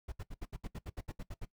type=noise bursts; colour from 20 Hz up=brown; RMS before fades=-40 dBFS; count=13; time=0.08-1.454 s; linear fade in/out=10 ms; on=42 ms; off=69 ms; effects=noise-tail reverb RT60 0.1 s tail -18 dB re dry